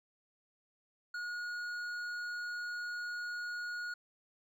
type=tone with hard clipping; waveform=triangle; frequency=1444 Hz; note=F#6; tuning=43 cents flat; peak=-39 dBFS; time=1.14-3.94 s; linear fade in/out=5 ms; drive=11 dB; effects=none

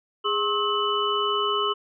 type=tone cluster; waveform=sine; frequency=411.5 / 1075 / 1290 / 2985 Hz; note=G#4 / C6 / E6 / F#7; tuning=-16 / +47 / -38 / +15 cents; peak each=-27 dBFS; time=0.24-1.74 s; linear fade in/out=20 ms; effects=none

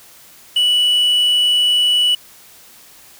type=tone with quantisation; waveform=triangle; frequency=2952 Hz; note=F#7; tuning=5 cents flat; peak=-10 dBFS; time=0.56-2.15 s; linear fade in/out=5 ms; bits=6; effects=white hiss -44 dBFS RMS until 3.19 s

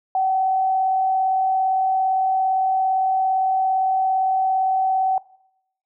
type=tone with frequency modulation; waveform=sine; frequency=760 Hz; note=F#5; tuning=46 cents sharp; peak=-17 dBFS; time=0.15-5.18 s; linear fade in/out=2 ms; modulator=37.6 Hz; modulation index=0.32; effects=noise-tail reverb RT60 0.8 s tail -22 dB re dry

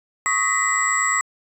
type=tone cluster; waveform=sine; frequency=1110 / 1260 / 1904 / 2012 / 7710 Hz; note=C#6 / D#6 / A#6 / B6 / B8; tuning=+2 / +21 / +36 / +32 / -43 cents; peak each=-24 / -24 / -25 / -23 / -22 dBFS; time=0.26-1.21 s; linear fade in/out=0 ms; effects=tanh soft clip ceiling -9 dBFS

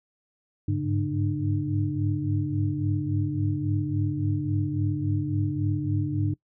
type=tone cluster; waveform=sine; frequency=99.4 / 103 / 141.9 / 301.3 Hz; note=G2 / G#2 / C#3 / D4; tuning=+25 / -14 / +41 / +44 cents; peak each=-29 dBFS; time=0.68-6.34 s; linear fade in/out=5 ms; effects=noise-tail reverb RT60 0.1 s tail -22 dB re dry

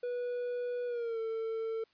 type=tone with pitch glide; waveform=triangle; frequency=488.9 to 448.3 Hz; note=B4 to A4; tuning=-18 to +32 cents; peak=-31 dBFS; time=0.03-1.84 s; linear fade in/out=5 ms; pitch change=-150 cents; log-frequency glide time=0.86-1.2 s; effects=white hiss -70 dBFS RMS until 1.93 s + resampled to 11025 Hz

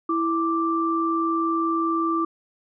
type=tone pair together; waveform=sine; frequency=329.6 / 1174.6 Hz; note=E4 / D6; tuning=0 / 0 cents; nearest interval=octave + minor seventh; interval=2200 cents; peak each=-23 dBFS; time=0.09-2.25 s; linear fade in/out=5 ms; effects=none

